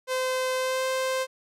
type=tone with pitch glide; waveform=sawtooth; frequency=515 to 521.6 Hz; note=C5 to C5; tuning=-28 to -5 cents; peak=-21 dBFS; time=0.07-1.27 s; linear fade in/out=50 ms; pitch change=+23 cents; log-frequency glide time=0.56-0.86 s; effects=low-pass 12000 Hz 12 dB/octave